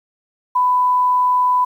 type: tone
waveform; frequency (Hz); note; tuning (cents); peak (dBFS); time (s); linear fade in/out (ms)
sine; 997; B5; +16; -12; 0.55-1.65; 10
effects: 8-bit